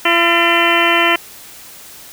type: harmonic tone with a mistuned harmonic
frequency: 340 Hz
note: F4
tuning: 46 cents flat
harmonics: 1 / 2 / 3 / 4 / 5 / 6 / 7 / 8 / 9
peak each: -19 / -19 / -19 / -19 / -19 / -19 / -19 / -19 / -19 dBFS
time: 0.05-1.16 s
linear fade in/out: 5 ms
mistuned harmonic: 5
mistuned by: +80 cents
effects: white hiss -37 dBFS RMS until 2.12 s